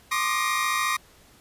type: tone cluster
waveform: 30% pulse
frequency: 1057 / 1171 / 1225 / 1886 Hz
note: C6 / D6 / D#6 / A#6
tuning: +17 / -5 / -27 / +20 cents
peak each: -26 dBFS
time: 0.11-0.97 s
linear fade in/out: 10 ms
effects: pink hiss -55 dBFS RMS until 1.4 s + resampled to 32000 Hz